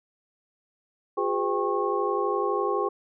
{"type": "tone cluster", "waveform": "sine", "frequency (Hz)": [358.3, 410.2, 506, 795, 1091], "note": ["F4", "G#4", "B4", "G5", "C#6"], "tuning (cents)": [44, -21, 42, 24, -28], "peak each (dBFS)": [-30, -27, -32, -32, -29], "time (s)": [1.17, 2.89], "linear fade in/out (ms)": 10, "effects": []}